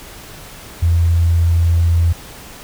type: tone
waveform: sine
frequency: 84.4 Hz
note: E2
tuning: 41 cents sharp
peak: -10 dBFS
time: 0.82-2.13 s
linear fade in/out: 10 ms
effects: pink hiss -36 dBFS RMS until 2.63 s

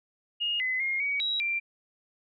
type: tone with pitch steps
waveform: sine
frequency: 2854 / 2028 / 2135 / 2258 / 3862 / 2364 Hz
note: F7 / B6 / C7 / C#7 / B7 / D7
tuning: +37 / +45 / +34 / +31 / -39 / +11 cents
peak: -26 dBFS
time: 0.4-1.6 s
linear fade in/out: 20 ms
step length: 200 ms
effects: none

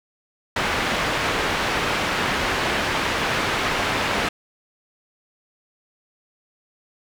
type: low-pass noise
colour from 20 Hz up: white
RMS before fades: -23 dBFS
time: 0.56-4.29 s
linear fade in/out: 5 ms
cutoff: 2200 Hz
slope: 12 dB/octave
effects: none

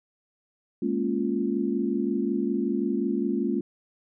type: chord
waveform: sine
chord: Bb minor seventh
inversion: third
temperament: equal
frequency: 207.7 / 233.1 / 277.2 / 349.2 Hz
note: Ab3 / Bb3 / Db4 / F4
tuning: 0 / 0 / 0 / 0 cents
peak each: -29 dBFS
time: 0.82-3.61 s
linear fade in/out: 5 ms
effects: none

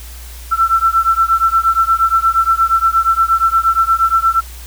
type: beating tone pair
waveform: sine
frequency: 1336 / 1344.5 Hz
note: E6 / E6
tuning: +23 / +34 cents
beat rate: 8.5 Hz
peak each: -13 dBFS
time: 0.51-4.41 s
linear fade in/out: 20 ms
effects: added 60 Hz sine -30 dBFS peak until 4.66 s + white hiss -37 dBFS RMS until 4.66 s

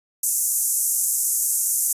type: band-pass noise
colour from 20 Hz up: white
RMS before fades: -22 dBFS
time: 0.23-1.93 s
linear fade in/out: 5 ms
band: 6400 to 13000 Hz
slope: 48 dB/octave
effects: resampled to 32000 Hz

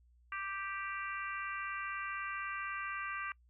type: harmonic tone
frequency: 392 Hz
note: G4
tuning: in tune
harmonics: 3 / 4 / 5 / 6 / 7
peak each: -41 / -43 / -45 / -47 / -48 dBFS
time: 0.32-3.32 s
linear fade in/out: 2 ms
effects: noise-tail reverb RT60 0.1 s tail -25 dB re dry + added 60 Hz sine -63 dBFS peak until 3.49 s

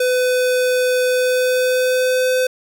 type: tone with pitch glide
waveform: square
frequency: 503 to 510.3 Hz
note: B4 to C5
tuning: +32 to -43 cents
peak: -15 dBFS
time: 0-2.47 s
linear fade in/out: 5 ms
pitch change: +25 cents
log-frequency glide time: 1.07-2.34 s
effects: none

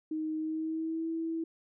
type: tone with pitch glide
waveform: sine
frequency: 312.7 to 326.9 Hz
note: D#4 to E4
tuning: +9 to -14 cents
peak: -31 dBFS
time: 0.11-1.44 s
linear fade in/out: 5 ms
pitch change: +77 cents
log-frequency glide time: 0.37-1.08 s
effects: none

